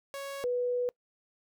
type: tone pair in turn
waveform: sawtooth / sine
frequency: 554.4 / 491.5 Hz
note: C#5 / B4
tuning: 0 / -8 cents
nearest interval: major second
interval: 208 cents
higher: first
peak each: -33 / -27 dBFS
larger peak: second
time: 0.14-0.44 / 0.44-0.89 s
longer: second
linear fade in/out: 0 ms
effects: noise-tail reverb RT60 0.1 s tail -25 dB re dry